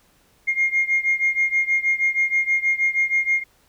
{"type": "beating tone pair", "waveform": "sine", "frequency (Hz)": [2128, 2134.3], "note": ["C7", "C7"], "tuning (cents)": [29, 34], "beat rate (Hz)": 6.3, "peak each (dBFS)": [-19, -21], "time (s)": [0.47, 3.44], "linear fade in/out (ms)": 20, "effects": ["tanh soft clip ceiling -11 dBFS", "pink hiss -59 dBFS RMS until 3.68 s"]}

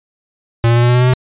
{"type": "tone with pitch steps", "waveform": "square", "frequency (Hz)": [116.54, 118.03, 119.54, 121.07, 122.62, 124.19, 125.77, 127.38], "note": ["A#2", "A#2", "A#2", "B2", "B2", "B2", "B2", "C3"], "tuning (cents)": [0, 22, 44, -34, -12, 10, 32, -46], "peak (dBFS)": -9, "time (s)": [0.64, 1.136], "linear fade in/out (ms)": 0, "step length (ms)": 62, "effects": ["resampled to 8000 Hz"]}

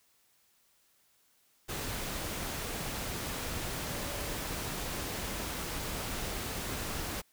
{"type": "tone in noise", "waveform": "sine", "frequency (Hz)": 574, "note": "D5", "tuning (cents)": -40, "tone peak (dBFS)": -46, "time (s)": [3.89, 4.35], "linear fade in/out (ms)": 20, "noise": "pink", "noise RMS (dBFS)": -37, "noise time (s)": [1.68, 7.22], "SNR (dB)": -12, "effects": ["white hiss -69 dBFS RMS until 7.32 s"]}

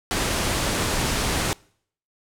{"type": "low-pass noise", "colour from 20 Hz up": "pink", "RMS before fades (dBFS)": -24, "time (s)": [0.11, 1.53], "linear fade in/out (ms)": 0, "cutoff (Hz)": 11000, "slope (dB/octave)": 24, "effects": ["noise-tail reverb RT60 0.6 s tail -25 dB re dry"]}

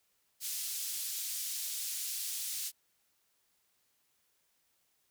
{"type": "band-pass noise", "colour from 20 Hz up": "white", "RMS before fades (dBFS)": -38, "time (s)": [0.4, 2.72], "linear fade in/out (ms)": 50, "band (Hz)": [4000, 14000], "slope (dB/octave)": 12, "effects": ["white hiss -75 dBFS RMS until 5.1 s"]}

